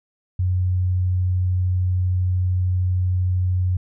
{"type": "tone", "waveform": "sine", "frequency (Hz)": 91.3, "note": "F#2", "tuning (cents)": -23, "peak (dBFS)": -17, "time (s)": [0.39, 3.77], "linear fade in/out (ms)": 5, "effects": []}